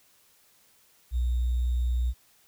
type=tone with sample-and-hold; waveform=sine; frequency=60.9 Hz; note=B1; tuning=24 cents flat; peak=-23 dBFS; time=1.11-2.14 s; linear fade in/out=50 ms; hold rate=3675 Hz; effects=white hiss -62 dBFS RMS until 2.47 s